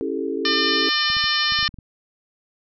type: chord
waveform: sine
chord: A dominant seventh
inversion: first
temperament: just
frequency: 275 / 330 / 396 / 440 Hz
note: C#4 / E4 / G4 / A4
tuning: -14 / +2 / +18 / 0 cents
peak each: -28 dBFS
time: 0.01-0.89 s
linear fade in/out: 0 ms
type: harmonic tone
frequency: 601 Hz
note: D5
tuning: 40 cents sharp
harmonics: 2 / 3 / 4 / 5 / 6 / 7 / 8 / 9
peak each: -27 / -24 / -30 / -25 / -28 / -25 / -29 / -27 dBFS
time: 0.45-1.68 s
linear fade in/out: 2 ms
type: clicks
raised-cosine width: 5 ms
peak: -26 dBFS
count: 9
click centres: 1.101 / 1.168 / 1.241 / 1.522 / 1.59 / 1.628 / 1.69 / 1.742 / 1.787 s
effects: none